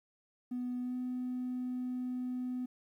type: tone with pitch glide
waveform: triangle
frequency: 247.7 to 251 Hz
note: B3 to B3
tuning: +5 to +28 cents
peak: -31 dBFS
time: 0.51-2.66 s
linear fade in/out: 10 ms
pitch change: +23 cents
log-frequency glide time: 0.81-0.95 s
effects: tanh soft clip ceiling -31 dBFS + 12-bit